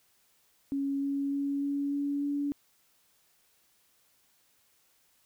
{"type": "tone with pitch steps", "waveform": "sine", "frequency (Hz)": [277.2, 279, 280.7, 282.5, 284.3, 286.1], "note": ["C#4", "C#4", "C#4", "C#4", "C#4", "D4"], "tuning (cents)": [0, 11, 22, 33, 44, -45], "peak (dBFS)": -28, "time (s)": [0.72, 2.52], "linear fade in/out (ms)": 0, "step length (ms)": 300, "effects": ["white hiss -68 dBFS RMS until 5.25 s"]}